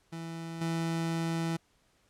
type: tone with level steps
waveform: 30% pulse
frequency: 165.2 Hz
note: E3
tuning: 4 cents sharp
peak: -35 / -27 dBFS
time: 0.12-1.57 s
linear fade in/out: 10 ms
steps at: 0.61 s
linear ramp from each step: 5 ms
effects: pink hiss -69 dBFS RMS until 2.09 s + low-pass 10000 Hz 12 dB/octave